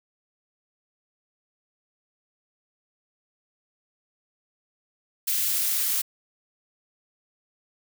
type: noise with high-pass filter sweep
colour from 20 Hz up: blue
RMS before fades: -25 dBFS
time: 5.27-6.02 s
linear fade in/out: 10 ms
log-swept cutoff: 2000 to 1100 Hz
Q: 0.83
effects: none